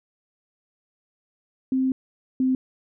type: tone pair in turn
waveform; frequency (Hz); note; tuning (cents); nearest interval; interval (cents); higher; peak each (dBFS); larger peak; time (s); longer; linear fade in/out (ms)
sine; 261.6 / 259.2; C4 / C4; 0 / -16; unison; 16; first; -19 / -18; second; 1.72-1.92 / 2.4-2.55; first; 2
effects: none